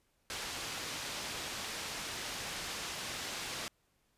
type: low-pass noise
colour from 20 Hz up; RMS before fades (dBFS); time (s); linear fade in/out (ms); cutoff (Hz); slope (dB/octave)
white; -41; 0.3-3.68; 0; 5500; 12
effects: pink hiss -75 dBFS RMS until 4.17 s + resampled to 32000 Hz